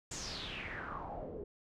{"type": "noise with low-pass filter sweep", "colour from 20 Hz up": "pink", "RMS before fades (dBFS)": -43, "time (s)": [0.11, 1.44], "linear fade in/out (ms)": 5, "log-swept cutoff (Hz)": [7500, 380], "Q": 5.7, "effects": []}